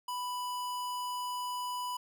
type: tone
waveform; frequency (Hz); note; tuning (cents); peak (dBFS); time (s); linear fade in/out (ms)
square; 990; B5; +4; -35; 0.08-1.97; 5
effects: none